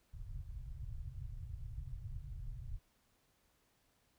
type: low-pass noise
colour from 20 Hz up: pink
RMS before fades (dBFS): -45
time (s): 0.13-2.79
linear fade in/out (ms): 20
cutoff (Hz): 140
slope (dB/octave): 96
effects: pink hiss -75 dBFS RMS until 4.18 s